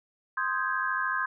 sine chord, Ab major seventh, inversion first, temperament equal, 1046.5 / 1244.5 / 1568 / 1661.2 Hz, C6 / Eb6 / G6 / Ab6, 0 / 0 / 0 / 0 cents, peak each -31 / -34 / -31 / -32 dBFS, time 0.37-1.26 s, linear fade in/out 5 ms, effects none

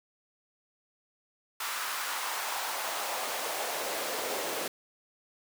pink noise with high-pass filter sweep, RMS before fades -34 dBFS, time 1.6-4.68 s, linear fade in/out 5 ms, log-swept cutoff 1200 to 420 Hz, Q 1.8, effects none

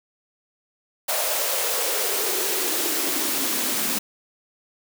white noise with high-pass filter sweep, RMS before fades -24 dBFS, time 1.08-3.99 s, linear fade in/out 10 ms, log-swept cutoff 630 to 220 Hz, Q 4.8, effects none

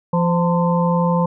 harmonic tone with a mistuned harmonic, 172.3 Hz, F3, 23 cents flat, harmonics 1 / 3 / 5 / 6, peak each -16 / -21 / -23 / -24 dBFS, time 0.13-1.26 s, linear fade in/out 5 ms, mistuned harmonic 5, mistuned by +64 cents, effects none

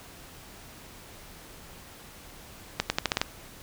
accelerating click train, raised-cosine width 0.2 ms, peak -6 dBFS, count 7, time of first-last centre 2.8-3.215 s, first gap 100 ms, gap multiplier 0.85, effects pink hiss -48 dBFS RMS until 3.62 s

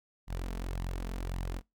sawtooth tone with flanger, 44.38 Hz, F1, 29 cents sharp, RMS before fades -36 dBFS, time 0.27-1.62 s, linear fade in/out 50 ms, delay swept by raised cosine 0.99 to 4.59 ms, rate 1.8 Hz, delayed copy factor +0.55, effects noise-tail reverb RT60 0.2 s tail -24 dB re dry

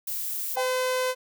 violet noise, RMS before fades -31 dBFS, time 0.07-0.56 s, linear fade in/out 5 ms
sawtooth tone, 510 Hz, C5, 44 cents flat, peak -20 dBFS, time 0.55-1.15 s, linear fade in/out 50 ms
sine tone with exponential decay, 784 Hz, G5, in tune, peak -23 dBFS, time 0.57-0.75 s, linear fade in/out 1 ms, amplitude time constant 38 ms
effects none

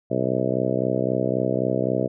harmonic tone, 63.8 Hz, C2, 43 cents flat, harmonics 2 / 3 / 4 / 5 / 6 / 7 / 8 / 9 / 10, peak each -29 / -29 / -29 / -29 / -29 / -29 / -29 / -29 / -29 dBFS, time 0.1-2.08 s, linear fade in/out 20 ms, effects none

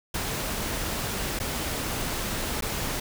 pink noise with dropouts, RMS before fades -30 dBFS, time 0.14-3 s, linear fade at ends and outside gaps 5 ms, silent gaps 1.391-1.399 / 2.609-2.622 s, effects none

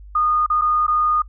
sine tone with dropouts, 1227 Hz, D#6, 25 cents flat, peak -15 dBFS, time 0.15-1.22 s, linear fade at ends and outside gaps 5 ms, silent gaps 0.463-0.5 / 0.613-0.618 / 0.867-0.879 s, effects noise-tail reverb RT60 0.1 s tail -21 dB re dry + added 50 Hz sine -37 dBFS peak until 1.28 s

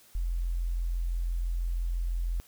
sine tone, 43 Hz, F1, 26 cents flat, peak -27 dBFS, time 0.15-2.4 s, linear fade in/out 0 ms, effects white hiss -58 dBFS RMS until 2.47 s

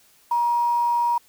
sine tone with quantisation, 951 Hz, A#5, 34 cents sharp, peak -18 dBFS, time 0.31-1.18 s, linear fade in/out 5 ms, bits 7, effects white hiss -57 dBFS RMS until 1.28 s

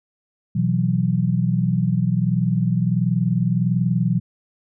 sine chord, B suspended fourth, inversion none, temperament equal, 123.47 / 164.81 / 185 Hz, B2 / E3 / F#3, 0 / 0 / 0 cents, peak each -21 dBFS, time 0.55-4.2 s, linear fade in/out 10 ms, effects none

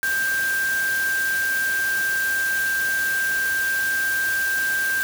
sine tone in noise, 1580 Hz, G6, 13 cents sharp, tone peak -20 dBFS, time 0.03-5.03 s, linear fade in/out 0 ms, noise white, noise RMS -31 dBFS, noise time 0.03-5.03 s, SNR +8 dB, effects none

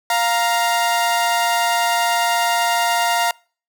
sawtooth tone pair together, 698.5 / 934.7 Hz, F5 / A#5, 0 / +4 cents, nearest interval perfect fourth, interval 504 cents, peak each -15 dBFS, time 0.1-3.31 s, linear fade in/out 2 ms, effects noise-tail reverb RT60 0.4 s tail -26 dB re dry

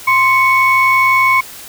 sine tone pair together, 1045.7 / 2217 Hz, C6 / C#7, -1 / 0 cents, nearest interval octave + minor second, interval 1301 cents, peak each -10 dBFS, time 0.07-1.41 s, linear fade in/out 10 ms, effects tanh soft clip ceiling -2 dBFS + white hiss -33 dBFS RMS until 1.68 s

